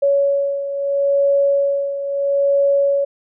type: beating tone pair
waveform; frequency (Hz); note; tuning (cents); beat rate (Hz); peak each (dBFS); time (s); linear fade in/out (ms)
sine; 560 / 560.76; C#5 / C#5; +18 / +20; 0.76; -15 / -21; 0.02-3.05; 10
effects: none